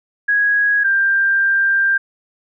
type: tone pair in turn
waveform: sine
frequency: 1657 / 1586.8 Hz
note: G#6 / G6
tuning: -4 / +21 cents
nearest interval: minor second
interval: 75 cents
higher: first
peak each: -12 dBFS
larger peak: neither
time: 0.28-0.84 / 0.84-1.98 s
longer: second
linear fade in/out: 10 ms
effects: none